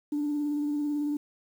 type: tone with vibrato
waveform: sine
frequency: 293.7 Hz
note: D4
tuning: in tune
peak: -25 dBFS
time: 0.12-1.17 s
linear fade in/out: 5 ms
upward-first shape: sine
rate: 18 Hz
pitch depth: 24 cents each way
effects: tanh soft clip ceiling -23 dBFS + 9-bit